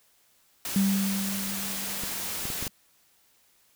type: noise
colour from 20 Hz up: white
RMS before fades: -33 dBFS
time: 0.65-2.68 s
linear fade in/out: 2 ms
type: tone with exponential decay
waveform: sine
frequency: 196 Hz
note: G3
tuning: in tune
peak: -19 dBFS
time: 0.76-2.7 s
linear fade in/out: 2 ms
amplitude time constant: 420 ms
type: clicks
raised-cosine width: 3 ms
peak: -24 dBFS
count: 5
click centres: 2.036 / 2.454 / 2.502 / 2.626 / 2.668 s
effects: white hiss -64 dBFS RMS until 3.75 s

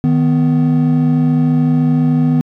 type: tone pair together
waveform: triangle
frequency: 155.56 / 249.4 Hz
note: D#3 / B3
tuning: 0 / +17 cents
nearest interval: minor sixth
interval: 817 cents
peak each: -10 dBFS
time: 0.04-2.41 s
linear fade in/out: 0 ms
effects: tanh soft clip ceiling -2 dBFS

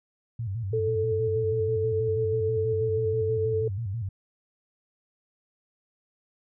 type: tone with vibrato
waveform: sine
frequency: 105.9 Hz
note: G#2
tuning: 34 cents sharp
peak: -28 dBFS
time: 0.39-4.09 s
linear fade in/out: 5 ms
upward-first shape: square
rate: 6.2 Hz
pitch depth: 160 cents each way
type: tone with tremolo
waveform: sine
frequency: 440 Hz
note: A4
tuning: in tune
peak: -23 dBFS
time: 0.73-3.68 s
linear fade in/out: 5 ms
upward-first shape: triangle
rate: 8.2 Hz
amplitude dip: 25%
effects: none

